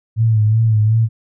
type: tone with vibrato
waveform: sine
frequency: 110 Hz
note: A2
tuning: in tune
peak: -10 dBFS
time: 0.16-1.09 s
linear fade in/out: 50 ms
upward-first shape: sine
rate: 2.7 Hz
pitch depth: 57 cents each way
effects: none